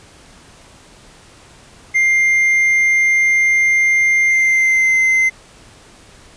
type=tone with pitch glide; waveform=triangle; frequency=2100 to 2071 Hz; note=C7 to C7; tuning=+6 to -18 cents; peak=-9 dBFS; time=1.94-5.3 s; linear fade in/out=20 ms; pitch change=-24 cents; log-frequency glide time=4.27-4.99 s; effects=pink hiss -44 dBFS RMS until 6.36 s + resampled to 22050 Hz